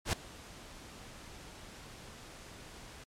pink noise with ADSR envelope, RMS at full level -29 dBFS, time 0.05-3.04 s, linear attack 79 ms, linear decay 6 ms, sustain -21 dB, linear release 6 ms, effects low-pass 9000 Hz 12 dB/octave + MP3 96 kbps

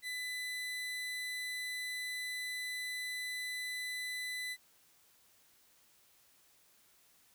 30% pulse tone, 2000 Hz, B6, 21 cents sharp, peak -35 dBFS, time 0.02-4.57 s, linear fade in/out 50 ms, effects white hiss -67 dBFS RMS until 7.34 s

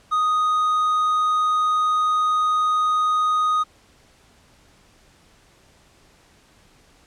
triangle tone with hard clipping, 1244.5 Hz, D#6, in tune, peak -18 dBFS, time 0.11-3.64 s, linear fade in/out 20 ms, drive 6 dB, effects pink hiss -55 dBFS RMS until 7.06 s + low-pass 9000 Hz 12 dB/octave

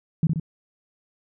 sine tone with echo, 160 Hz, D#3, 49 cents sharp, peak -15 dBFS, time 0.23-0.27 s, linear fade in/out 2 ms, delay 64 ms, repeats 2, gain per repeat -4 dB, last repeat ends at 0.398 s, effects none

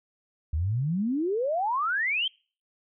sine exponential sweep, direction up, 72.1 to 3238 Hz, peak -24 dBFS, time 0.53-2.28 s, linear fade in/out 5 ms, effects noise-tail reverb RT60 0.4 s tail -26 dB re dry

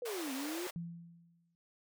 sine exponential two-way sweep, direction down then up, 506 to 257.7 to 370 Hz, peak -38 dBFS, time 0.02-0.67 s, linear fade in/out 2 ms, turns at 0.33 s
pink high-pass noise, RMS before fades -44 dBFS, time 0.05-0.71 s, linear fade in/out 10 ms, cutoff 450 Hz, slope 96 dB/octave
sine tone with exponential decay, 169.6 Hz, E3, 50 cents sharp, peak -36 dBFS, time 0.76-1.55 s, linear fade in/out 0 ms, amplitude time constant 170 ms
effects none

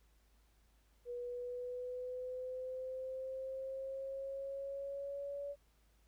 sine exponential sweep, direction up, 483.7 to 570 Hz, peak -40 dBFS, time 1.05-5.56 s, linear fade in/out 50 ms, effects added 53 Hz sine -68 dBFS peak until 6.07 s + pink hiss -75 dBFS RMS until 6.07 s

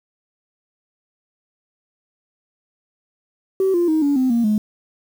sine tone with pitch steps, 382.6 / 346.8 / 314.4 / 285 / 258.3 / 234.2 / 212.3 Hz, G4 / F4 / D#4 / C#4 / C4 / A#3 / G#3, -42 / -12 / +18 / +48 / -22 / +8 / +38 cents, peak -13 dBFS, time 3.6-4.58 s, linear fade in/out 2 ms, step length 140 ms, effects tanh soft clip ceiling -11 dBFS + 7-bit

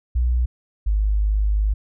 sine tone pair in turn, 60.7 / 51.58 Hz, B1 / G#1, -29 / -11 cents, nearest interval minor third, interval 282 cents, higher first, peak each -16 dBFS, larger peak neither, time 0.15-0.46 / 0.86-1.74 s, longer second, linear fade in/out 10 ms, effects none

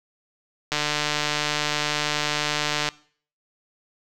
click train, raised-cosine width 0.2 ms, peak -6 dBFS, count 324, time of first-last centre 0.72-2.888 s, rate 149 Hz, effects noise-tail reverb RT60 0.5 s tail -21 dB re dry

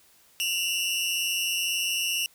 sawtooth tone pair together, 2719 / 2901 Hz, F7 / F#7, -47 / -35 cents, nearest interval minor second, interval 112 cents, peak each -25 dBFS, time 0.4-2.26 s, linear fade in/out 0 ms, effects white hiss -59 dBFS RMS until 2.34 s

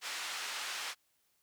pink band-pass noise, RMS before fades -40 dBFS, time 0.01-0.95 s, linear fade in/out 50 ms, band 1300 to 6900 Hz, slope 12 dB/octave, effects white hiss -75 dBFS RMS until 1.42 s

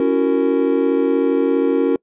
triangle chord, F# dominant seventh, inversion second, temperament just, 277.5 / 333 / 370 / 462.5 Hz, C#4 / E4 / F#4 / A#4, +2 / +18 / 0 / -14 cents, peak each -16 / -20 / -18 / -16 dBFS, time 0-1.96 s, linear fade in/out 2 ms, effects noise-tail reverb RT60 0.1 s tail -26 dB re dry + resampled to 8000 Hz

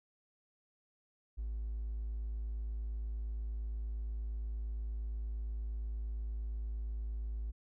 triangle tone with hard clipping, 54.3 Hz, A1, 22 cents flat, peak -36 dBFS, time 1.37-7.52 s, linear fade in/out 20 ms, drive 3 dB, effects none

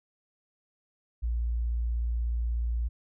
sine tone, 58.27 Hz, A#1, in tune, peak -26 dBFS, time 1.22-2.89 s, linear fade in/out 20 ms, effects none

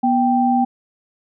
sine tone pair together, 243.7 / 784 Hz, B3 / G5, -23 / 0 cents, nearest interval octave + minor sixth, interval 2023 cents, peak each -16 dBFS, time 0.03-0.65 s, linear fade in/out 10 ms, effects none

